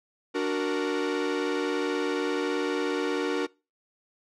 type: chord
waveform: 45% pulse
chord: D augmented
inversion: none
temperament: equal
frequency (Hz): 293.7 / 370 / 466.2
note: D4 / F#4 / A#4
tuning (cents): 0 / 0 / 0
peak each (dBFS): -30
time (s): 0.34-3.47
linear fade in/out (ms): 20
effects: noise-tail reverb RT60 0.3 s tail -24 dB re dry + low-pass 5000 Hz 12 dB/octave